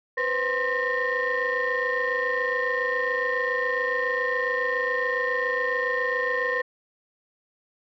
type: tone cluster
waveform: sine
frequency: 493.8 / 521 / 1051 / 1824 / 1921 Hz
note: B4 / C5 / C6 / A#6 / B6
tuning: 0 / -7 / +7 / -38 / -48 cents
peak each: -27 / -31 / -30 / -25 / -32 dBFS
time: 0.17-6.62 s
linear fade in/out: 10 ms
effects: tanh soft clip ceiling -17 dBFS